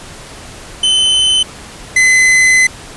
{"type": "tone pair in turn", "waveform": "45% pulse", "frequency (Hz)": [3046, 2033], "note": ["F#7", "B6"], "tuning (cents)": [50, 50], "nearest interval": "perfect fifth", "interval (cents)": 700, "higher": "first", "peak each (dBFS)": [-8, -6], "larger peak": "second", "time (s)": [[0.83, 1.43], [1.96, 2.67]], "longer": "second", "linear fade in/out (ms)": 5, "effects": ["pink hiss -32 dBFS RMS until 2.96 s", "resampled to 24000 Hz"]}